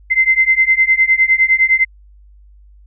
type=beating tone pair; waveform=sine; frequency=2067 / 2076.8 Hz; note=C7 / C7; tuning=-22 / -13 cents; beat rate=9.8 Hz; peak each=-13 / -12 dBFS; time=0.1-1.85 s; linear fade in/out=20 ms; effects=added 50 Hz sine -41 dBFS peak until 2.86 s